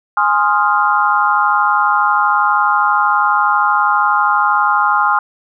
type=chord; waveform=sine; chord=F minor seventh; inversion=first; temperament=equal; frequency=830.6 / 1046.5 / 1244.5 / 1396.9 Hz; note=Ab5 / C6 / Eb6 / F6; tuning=0 / 0 / 0 / 0 cents; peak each=-16 dBFS; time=0.17-5.19 s; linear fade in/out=2 ms; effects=none